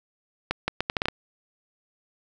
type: accelerating click train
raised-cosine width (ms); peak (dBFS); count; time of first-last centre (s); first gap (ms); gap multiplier
0.3; -8; 8; 0.51-1.084; 170; 0.74
effects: none